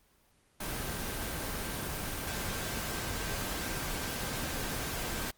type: tone in noise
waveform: sine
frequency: 1568 Hz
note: G6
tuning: in tune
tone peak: -47 dBFS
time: 0.6-5.31 s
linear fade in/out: 5 ms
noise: pink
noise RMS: -36 dBFS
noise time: 0.6-5.31 s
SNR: -14 dB
effects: pink hiss -67 dBFS RMS until 5.37 s + Opus 24 kbps